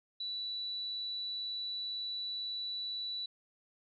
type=tone; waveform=sine; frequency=3951 Hz; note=B7; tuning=in tune; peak=-36 dBFS; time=0.2-3.26 s; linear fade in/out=5 ms; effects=none